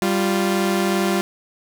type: tone pair together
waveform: sawtooth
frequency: 195.98 / 349.2 Hz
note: G3 / F4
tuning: 0 / 0 cents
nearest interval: minor seventh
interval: 1000 cents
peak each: -16 / -17 dBFS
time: 0.02-1.21 s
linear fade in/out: 0 ms
effects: none